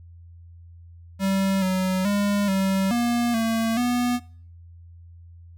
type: tone with pitch steps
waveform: square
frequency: 193.5 / 186.5 / 203.2 / 192.4 / 238.2 / 226.1 / 244.3 Hz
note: G3 / F#3 / G#3 / G3 / A#3 / A3 / B3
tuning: -22 / +14 / -38 / -32 / +38 / +47 / -19 cents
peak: -21 dBFS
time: 1.19-4.2 s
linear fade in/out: 50 ms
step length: 430 ms
effects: noise-tail reverb RT60 0.5 s tail -22 dB re dry + added 85 Hz sine -43 dBFS peak until 5.57 s